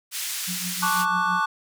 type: band-pass noise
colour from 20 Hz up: white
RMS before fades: -30 dBFS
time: 0.11-1.06 s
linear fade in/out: 50 ms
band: 1800 to 12000 Hz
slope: 12 dB/octave
type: tone with tremolo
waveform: sine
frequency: 180 Hz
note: F#3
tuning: 47 cents flat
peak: -29 dBFS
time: 0.47-1.41 s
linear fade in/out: 20 ms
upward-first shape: triangle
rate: 6.1 Hz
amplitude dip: 90%
type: chord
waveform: triangle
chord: D major seventh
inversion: second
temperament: equal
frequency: 880 / 1108.7 / 1174.7 / 1480 Hz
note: A5 / C#6 / D6 / F#6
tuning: 0 / 0 / 0 / 0 cents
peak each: -25 / -24 / -24 / -24 dBFS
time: 0.82-1.46 s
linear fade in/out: 10 ms
effects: none